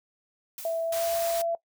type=noise with exponential decay; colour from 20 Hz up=blue; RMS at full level=-37 dBFS; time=0.58-1.14 s; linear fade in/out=2 ms; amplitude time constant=120 ms
type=tone with pitch glide; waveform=sine; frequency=659.3 to 673.2 Hz; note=E5 to E5; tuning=0 to +36 cents; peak=-25 dBFS; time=0.65-1.55 s; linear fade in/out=2 ms; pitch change=+36 cents; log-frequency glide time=0.84-1.05 s
type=band-stop noise; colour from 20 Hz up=white; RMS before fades=-35 dBFS; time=0.92-1.42 s; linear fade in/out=5 ms; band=110 to 440 Hz; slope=24 dB/octave
effects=noise-tail reverb RT60 0.1 s tail -19 dB re dry